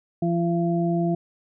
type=harmonic tone; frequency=170.4 Hz; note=F3; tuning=42 cents flat; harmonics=1 / 2 / 4; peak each=-22 / -25 / -28 dBFS; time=0.22-1.15 s; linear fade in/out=5 ms; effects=none